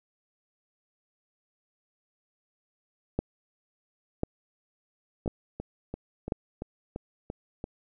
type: two click trains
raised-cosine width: 2 ms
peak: -13 / -21 dBFS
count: 4 / 8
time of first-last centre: 3.19-6.322 / 5.26-7.641 s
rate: 0.958 / 2.94 Hz
effects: none